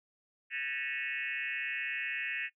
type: tone with frequency modulation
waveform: sine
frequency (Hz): 2200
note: C#7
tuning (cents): -14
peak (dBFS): -33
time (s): 0.5-2.5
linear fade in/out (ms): 50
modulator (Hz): 136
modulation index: 3.9
effects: noise-tail reverb RT60 0.1 s tail -21 dB re dry